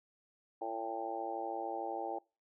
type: harmonic tone with a mistuned harmonic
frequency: 113.2 Hz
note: A2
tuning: 50 cents sharp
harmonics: 3 / 4 / 5 / 6 / 7 / 8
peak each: -44 / -45 / -44 / -46 / -39 / -48 dBFS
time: 0.61-2.19 s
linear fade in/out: 10 ms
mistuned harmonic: 8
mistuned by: -43 cents
effects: noise-tail reverb RT60 0.3 s tail -24 dB re dry